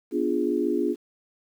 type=chord; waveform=sine; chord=B diminished seventh; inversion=none; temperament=equal; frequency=246.9 / 293.7 / 349.2 / 415.3 Hz; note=B3 / D4 / F4 / Ab4; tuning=0 / 0 / 0 / 0 cents; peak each=-29 / -27 / -26 / -28 dBFS; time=0.11-0.96 s; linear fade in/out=50 ms; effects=9-bit